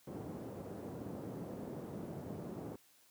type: band-pass noise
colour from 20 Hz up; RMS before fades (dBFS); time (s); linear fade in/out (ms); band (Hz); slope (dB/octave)
pink; -45; 0.07-2.76; 5; 130 to 490; 12
effects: white hiss -67 dBFS RMS until 3.1 s + high-pass 80 Hz 12 dB/octave